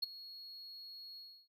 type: tone with ADSR envelope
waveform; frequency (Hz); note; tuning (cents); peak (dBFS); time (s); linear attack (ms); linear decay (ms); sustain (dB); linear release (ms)
triangle; 4321; C#8; -45; -29; 0.02-1.48; 12; 15; -18; 310
effects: none